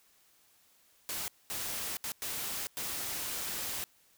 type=noise bursts at uneven times; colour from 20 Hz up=white; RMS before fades=-37 dBFS; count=5; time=1.09-1.28 / 1.5-1.97 / 2.04-2.12 / 2.22-2.67 / 2.77-3.84 s; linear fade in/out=0 ms; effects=white hiss -66 dBFS RMS until 4.17 s